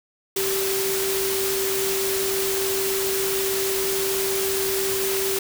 sine tone in noise, 387.8 Hz, G4, 19 cents flat, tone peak -24 dBFS, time 0.36-5.39 s, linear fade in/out 5 ms, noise white, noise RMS -26 dBFS, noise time 0.36-5.39 s, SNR -1 dB, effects none

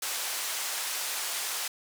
white band-pass noise, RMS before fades -33 dBFS, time 0.02-1.68 s, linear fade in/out 5 ms, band 640 to 11000 Hz, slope 12 dB/octave, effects none

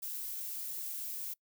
violet noise, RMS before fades -40 dBFS, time 0.02-1.34 s, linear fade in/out 10 ms, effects noise-tail reverb RT60 0.1 s tail -24 dB re dry

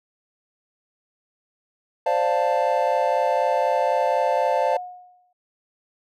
triangle chord, D minor seventh, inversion third, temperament equal with one note detuned, 523.3 / 587.3 / 698.5 / 884.6 Hz, C5 / D5 / F5 / A5, 0 / 0 / 0 / +9 cents, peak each -22 dBFS, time 2.06-4.77 s, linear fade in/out 5 ms
sine tone with exponential decay, 723 Hz, F#5, 40 cents flat, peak -25 dBFS, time 4.73-5.33 s, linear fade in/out 5 ms, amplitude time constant 130 ms
effects none

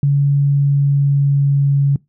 sine tone with pitch glide, 141.5 to 140.12 Hz, C#3 to C#3, +36 to +19 cents, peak -10 dBFS, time 0.03-1.96 s, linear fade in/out 2 ms, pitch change -17 cents, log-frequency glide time 0.37-1.82 s, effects noise-tail reverb RT60 0.2 s tail -23 dB re dry

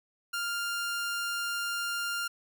sawtooth tone, 1399 Hz, F6, 3 cents sharp, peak -27 dBFS, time 0.33-2.28 s, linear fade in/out 10 ms, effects none

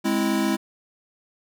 square chord, Ab augmented, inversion none, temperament equal, 207.7 / 261.6 / 329.6 Hz, Ab3 / C4 / E4, 0 / 0 / 0 cents, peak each -25 / -27 / -25 dBFS, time 0.04-0.57 s, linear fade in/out 20 ms, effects none

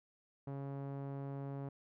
sawtooth tone with low-pass filter, 138.59 Hz, C#3, in tune, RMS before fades -43 dBFS, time 0.47-1.69 s, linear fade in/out 5 ms, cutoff 850 Hz, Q 0.83, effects none

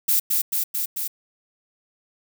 violet noise with echo, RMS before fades -19 dBFS, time 0.08-0.2 s, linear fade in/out 10 ms, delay 220 ms, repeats 4, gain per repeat -2 dB, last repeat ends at 1.08 s, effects none

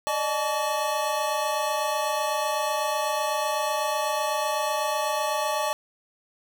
square tone cluster, 586 / 614 / 862 / 1141 Hz, D5 / D#5 / A5 / C#6, -4 / -23 / -36 / +50 cents, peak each -34 / -30 / -29 / -31 dBFS, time 0.07-5.73 s, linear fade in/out 0 ms, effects none

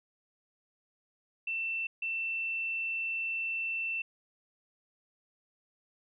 sine tone bursts at uneven times, 2680 Hz, E7, 28 cents sharp, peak -31 dBFS, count 2, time 1.47-1.87 / 2.02-4.02 s, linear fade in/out 5 ms, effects none

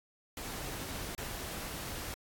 pink noise with dropouts, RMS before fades -41 dBFS, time 0.37-2.14 s, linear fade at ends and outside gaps 1 ms, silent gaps 1.15-1.179 s, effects AAC 64 kbps

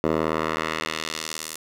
10% pulse tone with band-pass filter sweep, 79.2 Hz, D#2, 31 cents sharp, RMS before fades -27 dBFS, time 0.04-1.56 s, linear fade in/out 0 ms, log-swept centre 530 to 9600 Hz, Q 0.87, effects 8-bit

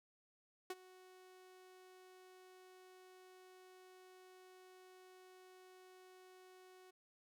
sawtooth tone with ADSR envelope, 370 Hz, F#4, in tune, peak -36 dBFS, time 0.7-6.91 s, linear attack 4 ms, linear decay 38 ms, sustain -20 dB, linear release 10 ms, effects none

